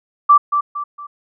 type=tone with echo; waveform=sine; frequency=1167 Hz; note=D6; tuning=11 cents flat; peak=-5 dBFS; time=0.29-0.38 s; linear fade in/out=10 ms; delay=230 ms; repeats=3; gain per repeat=-8 dB; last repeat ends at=1.07 s; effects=none